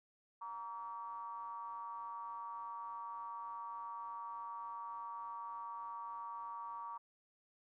triangle ring-modulated tone, 103.83 Hz, G#2, in tune, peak -38 dBFS, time 0.41-6.98 s, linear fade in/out 10 ms, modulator 1040 Hz, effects none

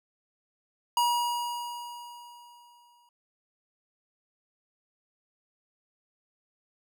square tone with exponential decay, 958 Hz, A#5, 47 cents sharp, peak -22 dBFS, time 0.97-3.09 s, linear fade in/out 2 ms, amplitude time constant 460 ms, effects none

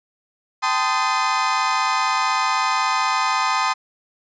35% pulse chord, A half-diminished seventh, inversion third, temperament equal with one note detuned, 784 / 880 / 1030.3 / 1244.5 Hz, G5 / A5 / C6 / Eb6, 0 / 0 / -27 / 0 cents, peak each -25 / -23 / -20 / -21 dBFS, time 0.62-3.74 s, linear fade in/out 20 ms, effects resampled to 16000 Hz

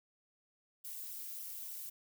violet noise with flanger, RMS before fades -45 dBFS, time 0.84-1.9 s, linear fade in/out 10 ms, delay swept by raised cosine 0.43 to 5.13 ms, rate 3.5 Hz, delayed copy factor -0.9, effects none

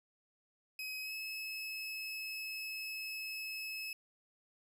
30% pulse tone with pitch glide, 2539 to 2588 Hz, D#7 to E7, +34 to -32 cents, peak -37 dBFS, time 0.79-3.93 s, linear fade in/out 2 ms, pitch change +34 cents, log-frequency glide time 1.02-1.13 s, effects none

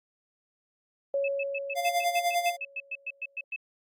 sine tone with exponential decay, 556 Hz, C#5, 5 cents sharp, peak -24 dBFS, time 1.14-3.44 s, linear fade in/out 2 ms, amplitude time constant 500 ms
sine tone bursts, 2606 Hz, E7, 20 cents flat, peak -31 dBFS, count 16, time 1.24-3.562 s, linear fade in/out 5 ms, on 42 ms, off 110 ms
square tone with tremolo, 697 Hz, F5, 4 cents flat, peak -23 dBFS, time 1.75-2.57 s, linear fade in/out 50 ms, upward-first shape sine, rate 10 Hz, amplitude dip 70%
effects Opus 48 kbps

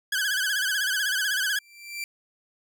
sawtooth tone with vibrato, 1588 Hz, G6, 22 cents sharp, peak -20 dBFS, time 0.12-1.59 s, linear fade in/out 5 ms, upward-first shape sine, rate 16 Hz, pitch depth 110 cents each way
sawtooth tone with exponential growth, 2349 Hz, D7, in tune, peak -25 dBFS, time 1.44-2.04 s, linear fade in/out 1 ms, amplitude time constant 130 ms
effects none

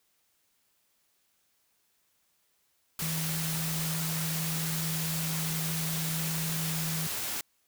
sine tone in noise, 160.9 Hz, E3, 42 cents flat, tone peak -32 dBFS, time 3.02-7.07 s, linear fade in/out 2 ms, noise white, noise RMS -34 dBFS, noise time 2.99-7.41 s, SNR -1 dB, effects white hiss -72 dBFS RMS until 7.67 s

